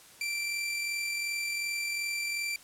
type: tone with amplitude modulation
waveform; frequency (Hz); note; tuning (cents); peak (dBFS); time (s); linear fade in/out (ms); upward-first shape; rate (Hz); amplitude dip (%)
sawtooth; 2349; D7; 0; -26; 0.21-2.56; 2; sine; 42.7; 30
effects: white hiss -54 dBFS RMS until 2.63 s + low-pass 12000 Hz 12 dB/octave